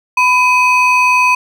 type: ring-modulated tone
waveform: triangle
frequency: 1760 Hz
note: A6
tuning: in tune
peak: -3 dBFS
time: 0.17-1.35 s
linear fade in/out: 5 ms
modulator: 762 Hz
effects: none